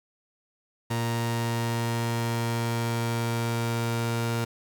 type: tone pair together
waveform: sawtooth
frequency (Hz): 116.54 / 466.2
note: A#2 / A#4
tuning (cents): 0 / 0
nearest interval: 2 octaves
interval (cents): 2400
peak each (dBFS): -22 / -28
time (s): 0.9-4.45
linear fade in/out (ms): 10
effects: none